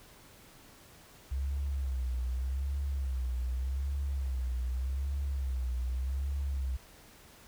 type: tone with vibrato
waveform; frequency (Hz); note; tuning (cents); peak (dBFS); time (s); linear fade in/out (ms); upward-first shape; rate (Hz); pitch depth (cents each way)
sine; 65.6; C2; +5; -30; 1.31-6.77; 10; sine; 0.84; 110
effects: pink hiss -56 dBFS RMS until 7.47 s